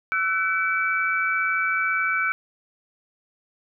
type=tone cluster; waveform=sine; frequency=1328 / 1506 / 2297 Hz; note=E6 / F#6 / D7; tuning=+12 / +30 / -39 cents; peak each=-26 / -24 / -25 dBFS; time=0.12-2.32 s; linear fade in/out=0 ms; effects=none